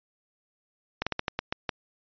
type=slowing click train; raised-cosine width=0.3 ms; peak=-11 dBFS; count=8; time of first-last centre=1.02-1.692 s; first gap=46 ms; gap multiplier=1.24; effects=resampled to 11025 Hz